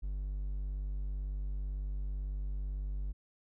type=tone; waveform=triangle; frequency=49 Hz; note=G1; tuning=in tune; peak=-32 dBFS; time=0.02-3.13 s; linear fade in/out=20 ms; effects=none